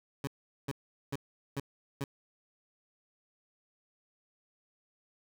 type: tone bursts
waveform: 20% pulse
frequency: 138.59 Hz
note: C#3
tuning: in tune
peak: -28 dBFS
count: 5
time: 0.24-2.04 s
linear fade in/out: 2 ms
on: 32 ms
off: 410 ms
effects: none